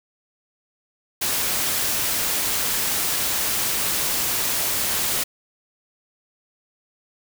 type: noise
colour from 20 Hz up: white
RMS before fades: -23 dBFS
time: 1.21-5.24 s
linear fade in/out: 10 ms
effects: none